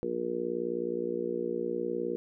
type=harmonic tone; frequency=59.4 Hz; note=A#1; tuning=33 cents sharp; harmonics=3 / 4 / 5 / 6 / 7 / 8; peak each=-43 / -39 / -44 / -34 / -37 / -34 dBFS; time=0.03-2.16 s; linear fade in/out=0 ms; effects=none